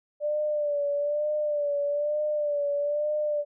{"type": "tone with vibrato", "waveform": "sine", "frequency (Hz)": 588, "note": "D5", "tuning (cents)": 2, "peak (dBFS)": -24, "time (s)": [0.2, 3.45], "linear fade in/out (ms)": 50, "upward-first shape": "sine", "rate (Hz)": 1.1, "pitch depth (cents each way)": 45, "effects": []}